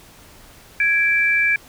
sine tone pair together, 1661.2 / 2336 Hz, G#6 / D7, 0 / -10 cents, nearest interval tritone, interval 590 cents, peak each -19 / -16 dBFS, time 0.8-1.56 s, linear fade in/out 2 ms, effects pink hiss -46 dBFS RMS until 1.68 s

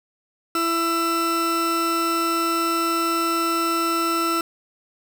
40% pulse tone pair together, 333.5 / 1334 Hz, E4 / E6, +20 / +20 cents, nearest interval 2 octaves, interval 2400 cents, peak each -23 / -22 dBFS, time 0.55-4.41 s, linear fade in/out 2 ms, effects none

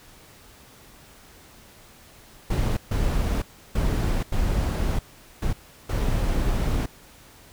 brown noise bursts at uneven times, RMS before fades -23 dBFS, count 6, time 2.5-2.77 / 2.91-3.42 / 3.75-4.23 / 4.32-4.99 / 5.42-5.53 / 5.89-6.86 s, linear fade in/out 5 ms, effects pink hiss -50 dBFS RMS until 7.52 s

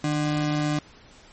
square ring-modulated tone, 224.7 Hz, A3, 37 cents sharp, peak -20 dBFS, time 0.04-0.79 s, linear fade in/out 2 ms, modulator 72.8 Hz, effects pink hiss -51 dBFS RMS until 1.32 s + MP3 32 kbps

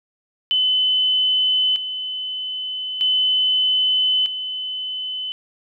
sine tone with tremolo, 3026 Hz, F#7, 38 cents sharp, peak -15 dBFS, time 0.51-5.32 s, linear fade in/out 0 ms, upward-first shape square, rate 0.4 Hz, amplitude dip 65%, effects none

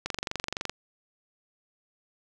click train, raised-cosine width 0.2 ms, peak -13 dBFS, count 16, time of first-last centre 0.06-0.696 s, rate 23.6 Hz, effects none

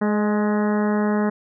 harmonic tone with a mistuned harmonic, 210 Hz, G#3, 19 cents sharp, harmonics 1 / 2 / 3 / 4 / 5 / 6 / 7 / 8 / 9, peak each -19 / -25 / -29 / -31 / -33 / -35 / -36 / -37 / -38 dBFS, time 0.01-1.3 s, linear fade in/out 10 ms, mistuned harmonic 3, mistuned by -24 cents, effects none

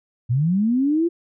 sine linear sweep, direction up, 112.4 to 349.2 Hz, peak -16 dBFS, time 0.29-1.09 s, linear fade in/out 20 ms, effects none

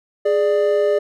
triangle tone pair together, 415.5 / 591 Hz, G#4 / D5, +1 / +11 cents, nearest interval tritone, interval 610 cents, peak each -15 dBFS, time 0.25-0.99 s, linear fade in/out 10 ms, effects none

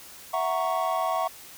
triangle chord, F# dominant seventh, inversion third, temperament equal, 659.3 / 740 / 932.3 / 1108.7 Hz, E5 / F#5 / A#5 / C#6, 0 / 0 / 0 / 0 cents, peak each -27 / -27 / -31 / -27 dBFS, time 0.33-1.28 s, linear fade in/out 10 ms, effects white hiss -46 dBFS RMS until 1.57 s

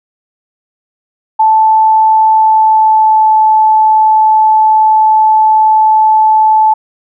sine tone with pitch glide, 876 to 869.4 Hz, A5 to A5, -8 to -21 cents, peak -4 dBFS, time 1.39-6.74 s, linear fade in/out 10 ms, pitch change -13 cents, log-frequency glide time 2.35-3.33 s, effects none

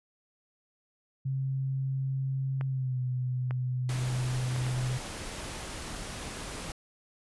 sine tone with pitch glide, 133.9 to 126.38 Hz, C3 to B2, +40 to +40 cents, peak -28 dBFS, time 1.25-4.98 s, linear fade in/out 10 ms, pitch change -100 cents, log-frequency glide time 2.66-3 s
clicks, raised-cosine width 0.5 ms, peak -24 dBFS, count 4, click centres 2.611 / 3.509 / 4.562 / 4.666 s
pink noise, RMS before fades -39 dBFS, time 3.89-6.72 s, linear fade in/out 2 ms
effects resampled to 24000 Hz

